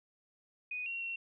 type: tone with pitch steps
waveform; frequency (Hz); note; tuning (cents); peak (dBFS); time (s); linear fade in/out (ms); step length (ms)
sine; 2485 / 2742 / 2727; D#7 / F7 / F7; -3 / -32 / -42; -36; 0.71-1.16; 5; 150
effects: none